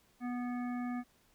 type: harmonic tone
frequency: 245.2 Hz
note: B3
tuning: 12 cents flat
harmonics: 1 / 3 / 5 / 7 / 9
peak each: -35 / -45 / -49 / -52 / -54 dBFS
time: 0.2-1.04 s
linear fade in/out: 50 ms
effects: pink hiss -69 dBFS RMS until 1.34 s